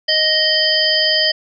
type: harmonic tone with a mistuned harmonic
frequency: 622.3 Hz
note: D#5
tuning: in tune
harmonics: 1 / 3 / 5 / 7 / 8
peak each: -21 / -20 / -18 / -20 / -17 dBFS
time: 0.08-1.32 s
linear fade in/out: 10 ms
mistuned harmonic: 7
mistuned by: +86 cents
effects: none